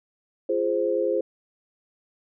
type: chord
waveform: sine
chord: F minor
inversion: none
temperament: equal with one note detuned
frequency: 344.4 / 415.3 / 523.3 Hz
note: F4 / Ab4 / C5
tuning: -24 / 0 / 0 cents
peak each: -27 / -26 / -24 dBFS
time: 0.49-1.21 s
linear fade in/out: 5 ms
effects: none